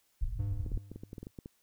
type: low-pass noise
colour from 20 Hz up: pink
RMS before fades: -35 dBFS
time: 0.21-0.78 s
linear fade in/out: 5 ms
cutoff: 120 Hz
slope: 48 dB/octave
type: tone with exponential decay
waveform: triangle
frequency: 100 Hz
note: G2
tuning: 35 cents sharp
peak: -27 dBFS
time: 0.39-1.31 s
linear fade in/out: 5 ms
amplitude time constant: 200 ms
type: clicks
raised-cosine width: 3 ms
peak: -30 dBFS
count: 12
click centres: 0.663 / 0.718 / 0.775 / 0.916 / 0.96 / 1.035 / 1.131 / 1.182 / 1.23 / 1.269 / 1.388 / 1.459 s
effects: white hiss -72 dBFS RMS until 1.62 s